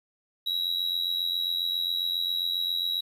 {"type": "tone with amplitude modulation", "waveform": "triangle", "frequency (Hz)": 3872, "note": "B7", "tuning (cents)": -35, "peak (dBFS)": -21, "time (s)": [0.46, 3.01], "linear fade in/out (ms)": 10, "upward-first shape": "sine", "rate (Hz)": 87.4, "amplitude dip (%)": 75, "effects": ["10-bit"]}